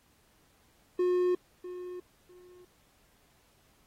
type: tone with echo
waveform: triangle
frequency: 360.1 Hz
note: F#4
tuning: 47 cents flat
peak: -22 dBFS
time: 0.99-1.35 s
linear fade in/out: 5 ms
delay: 650 ms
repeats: 2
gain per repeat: -14 dB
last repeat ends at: 2.65 s
effects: pink hiss -67 dBFS RMS until 3.86 s + AAC 48 kbps